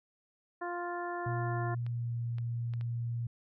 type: harmonic tone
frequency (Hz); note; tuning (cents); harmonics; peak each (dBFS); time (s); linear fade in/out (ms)
350; F4; +4; 1 / 2 / 3 / 4 / 5; -39 / -39 / -41 / -45 / -45; 0.61-1.75; 10
type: tone with pitch glide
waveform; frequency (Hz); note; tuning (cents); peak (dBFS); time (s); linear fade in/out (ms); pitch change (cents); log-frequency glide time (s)
sine; 121 to 117.9; B2 to A#2; -35 to +20; -32; 1.26-3.27; 5; -45; 1.45-2.16
type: clicks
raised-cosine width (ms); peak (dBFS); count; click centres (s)
0.3; -35; 4; 1.865 / 2.384 / 2.737 / 2.811
effects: none